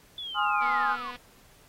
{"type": "linear sweep", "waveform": "sine", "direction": "down", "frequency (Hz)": [3496, 1003], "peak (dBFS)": -34, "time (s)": [0.18, 1.11], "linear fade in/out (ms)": 2}
{"type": "chord", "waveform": "sine", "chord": "F minor seventh", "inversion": "first", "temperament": "equal", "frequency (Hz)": [830.6, 1046.5, 1244.5, 1396.9], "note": ["Ab5", "C6", "Eb6", "F6"], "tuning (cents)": [0, 0, 0, 0], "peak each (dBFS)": [-28, -31, -28, -29], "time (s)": [0.34, 0.97], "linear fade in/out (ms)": 50}
{"type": "click train", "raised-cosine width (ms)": 0.3, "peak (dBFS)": -27, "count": 133, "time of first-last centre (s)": [0.62, 1.159], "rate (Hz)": 245}
{"effects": ["pink hiss -58 dBFS RMS until 1.68 s", "AAC 48 kbps"]}